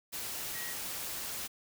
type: tone in noise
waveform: sine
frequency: 1900 Hz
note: A#6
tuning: 33 cents sharp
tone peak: -43 dBFS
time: 0.54-0.74 s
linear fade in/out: 20 ms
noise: white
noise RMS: -39 dBFS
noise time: 0.12-1.48 s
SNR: -7 dB
effects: none